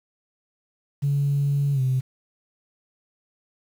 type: tone with pitch glide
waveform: sine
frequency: 141.6 to 129.85 Hz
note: C#3 to C3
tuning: +37 to -13 cents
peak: -18 dBFS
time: 1.02-2.01 s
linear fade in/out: 20 ms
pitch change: -150 cents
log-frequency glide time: 1.73-1.81 s
effects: tanh soft clip ceiling -15 dBFS + 8-bit

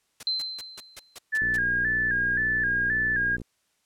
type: noise bursts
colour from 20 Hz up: white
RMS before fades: -39 dBFS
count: 8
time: 0.2-1.568 s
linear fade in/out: 5 ms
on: 31 ms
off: 160 ms
type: tone with exponential decay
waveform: sine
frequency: 4090 Hz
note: C8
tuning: 40 cents flat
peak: -22 dBFS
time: 0.27-1.19 s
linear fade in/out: 1 ms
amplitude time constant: 200 ms
type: tone with vibrato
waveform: sine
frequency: 1686 Hz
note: G#6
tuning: 26 cents sharp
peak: -22 dBFS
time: 1.32-3.37 s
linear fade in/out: 20 ms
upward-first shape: square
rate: 1.9 Hz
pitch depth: 62 cents each way
type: click train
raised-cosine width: 3 ms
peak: -25 dBFS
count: 121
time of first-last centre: 1.42-3.417 s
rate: 60.1 Hz
effects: white hiss -71 dBFS RMS until 3.85 s + low-pass 10000 Hz 12 dB/octave

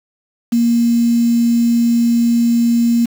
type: tone with quantisation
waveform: sine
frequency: 234.8 Hz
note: A#3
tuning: 13 cents sharp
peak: -10 dBFS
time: 0.52-3.06 s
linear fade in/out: 10 ms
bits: 5
effects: none

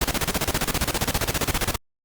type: noise with tremolo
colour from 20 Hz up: pink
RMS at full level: -22 dBFS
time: 0.01-1.76 s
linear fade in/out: 5 ms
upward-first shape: square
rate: 15 Hz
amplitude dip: 80%
effects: Opus 48 kbps

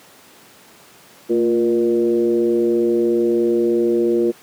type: tone with frequency modulation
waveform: sine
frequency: 351.6 Hz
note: F4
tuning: 12 cents sharp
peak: -13 dBFS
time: 1.29-4.32 s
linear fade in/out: 20 ms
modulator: 123 Hz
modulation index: 0.94
effects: pink hiss -46 dBFS RMS until 4.42 s + high-pass 200 Hz 12 dB/octave

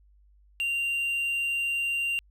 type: tone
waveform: triangle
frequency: 2774 Hz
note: F7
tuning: 12 cents flat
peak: -24 dBFS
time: 0.6-2.19 s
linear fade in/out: 0 ms
effects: added 50 Hz sine -56 dBFS peak until 2.3 s

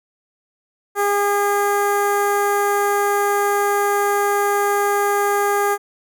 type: tone with notch filter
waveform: 15% pulse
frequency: 406.4 Hz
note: G#4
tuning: 38 cents flat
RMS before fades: -18 dBFS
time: 0.95-5.78 s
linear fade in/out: 50 ms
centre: 4000 Hz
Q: 0.72
effects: none

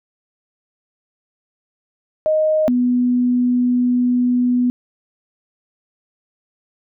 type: tone pair in turn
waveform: sine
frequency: 622 / 246.8 Hz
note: D#5 / B3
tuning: -1 / -1 cents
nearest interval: octave + major third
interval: 1600 cents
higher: first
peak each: -13 dBFS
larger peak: neither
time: 2.26-2.68 / 2.68-4.7 s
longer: second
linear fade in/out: 0 ms
effects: none

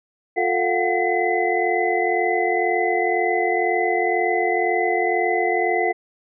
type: tone cluster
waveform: sine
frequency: 356.1 / 443.3 / 704 / 746 / 2024 Hz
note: F4 / A4 / F5 / F#5 / B6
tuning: +34 / +13 / +14 / +14 / +42 cents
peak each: -24 dBFS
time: 0.36-5.93 s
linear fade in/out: 20 ms
effects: none

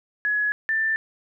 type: tone pair in turn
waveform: sine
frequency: 1687 / 1776 Hz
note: G#6 / A6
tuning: +27 / +16 cents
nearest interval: minor second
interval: 89 cents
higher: second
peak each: -20 dBFS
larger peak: neither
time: 0.25-0.52 / 0.69-0.96 s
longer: neither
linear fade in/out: 0 ms
effects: none

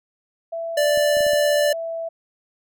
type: tone with pitch glide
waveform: sine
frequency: 665 to 660.8 Hz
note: E5 to E5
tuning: +15 to +4 cents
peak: -25 dBFS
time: 0.52-2.09 s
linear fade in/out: 10 ms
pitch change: -11 cents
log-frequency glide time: 1.17-1.92 s
type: tone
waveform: square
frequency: 587.3 Hz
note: D5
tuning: in tune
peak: -17 dBFS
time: 0.77-1.73 s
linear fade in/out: 5 ms
type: clicks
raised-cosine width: 3 ms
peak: -26 dBFS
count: 5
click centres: 0.975 / 1.17 / 1.207 / 1.266 / 1.334 s
effects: none

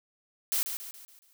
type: noise with echo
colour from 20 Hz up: blue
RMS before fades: -28 dBFS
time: 0.52-0.63 s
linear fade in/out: 0 ms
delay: 140 ms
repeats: 5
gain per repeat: -7 dB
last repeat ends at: 1.33 s
effects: none

